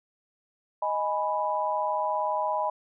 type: chord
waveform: sine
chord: G# minor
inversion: second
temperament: equal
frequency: 622.3 / 830.6 / 987.8 Hz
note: D#5 / G#5 / B5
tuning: 0 / 0 / 0 cents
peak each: -30 / -30 / -28 dBFS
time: 0.82-2.7 s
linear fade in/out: 5 ms
effects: none